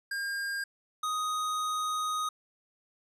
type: tone pair in turn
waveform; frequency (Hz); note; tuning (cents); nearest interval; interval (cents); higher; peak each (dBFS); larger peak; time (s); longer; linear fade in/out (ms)
square; 1610 / 1248.3; G6 / D#6; +46 / +5; major third; 441; first; -32 / -30; second; 0.11-0.64 / 1.03-2.29; second; 5
effects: low-pass 12000 Hz 12 dB/octave